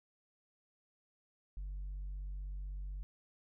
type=tone with tanh clipping; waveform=sine; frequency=48 Hz; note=G1; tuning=36 cents flat; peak=-40 dBFS; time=1.57-3.03 s; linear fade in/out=0 ms; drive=1 dB; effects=none